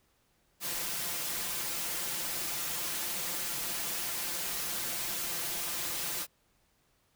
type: noise with comb filter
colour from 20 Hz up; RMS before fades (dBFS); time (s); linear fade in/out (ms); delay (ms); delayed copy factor
white; -35; 0.6-6.27; 50; 5.8; +0.65
effects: pink hiss -71 dBFS RMS until 7.15 s